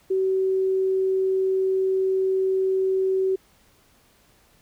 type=tone; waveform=sine; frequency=380 Hz; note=F#4; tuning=46 cents sharp; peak=-19 dBFS; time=0.1-3.36 s; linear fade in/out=10 ms; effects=pink hiss -59 dBFS RMS until 4.61 s